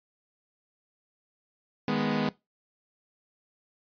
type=chord; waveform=sawtooth; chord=G# minor; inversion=second; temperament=equal; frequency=155.56 / 207.7 / 246.9 Hz; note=D#3 / G#3 / B3; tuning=0 / 0 / 0 cents; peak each=-29 / -25 / -25 dBFS; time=1.88-2.29 s; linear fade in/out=2 ms; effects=noise-tail reverb RT60 0.2 s tail -19 dB re dry + resampled to 11025 Hz